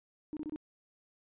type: tone bursts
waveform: sine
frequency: 305.3 Hz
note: D#4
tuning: 33 cents flat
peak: -35 dBFS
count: 4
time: 0.33-0.56 s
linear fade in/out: 0 ms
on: 38 ms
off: 26 ms
effects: tanh soft clip ceiling -31 dBFS + resampled to 8000 Hz